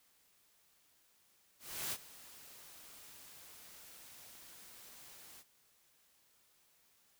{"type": "noise with ADSR envelope", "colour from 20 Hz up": "white", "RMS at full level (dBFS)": -38, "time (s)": [1.59, 5.44], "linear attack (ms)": 330, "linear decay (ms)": 51, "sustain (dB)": -18, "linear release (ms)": 43, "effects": ["white hiss -71 dBFS RMS until 7.19 s"]}